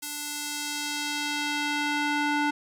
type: tone with band-pass filter sweep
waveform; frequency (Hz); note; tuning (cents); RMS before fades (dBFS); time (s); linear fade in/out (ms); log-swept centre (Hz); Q
square; 293.7; D4; 0; -29; 0.02-2.51; 10; 11000 to 1300; 0.72
effects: none